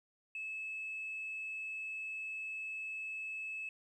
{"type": "tone", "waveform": "sine", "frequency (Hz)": 2600, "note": "E7", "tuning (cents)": -24, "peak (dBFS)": -38, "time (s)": [0.35, 3.69], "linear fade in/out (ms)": 2, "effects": ["tanh soft clip ceiling -35 dBFS", "12-bit"]}